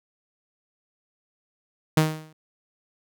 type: tone with exponential decay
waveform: sawtooth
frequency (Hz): 156.4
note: D#3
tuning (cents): +9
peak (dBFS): -10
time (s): 1.97-2.33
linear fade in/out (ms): 5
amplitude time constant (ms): 78
effects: none